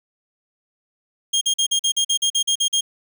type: tone bursts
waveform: 25% pulse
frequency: 3232 Hz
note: G#7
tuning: 48 cents flat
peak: -13 dBFS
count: 12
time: 1.33-2.81 s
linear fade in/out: 10 ms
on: 83 ms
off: 44 ms
effects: none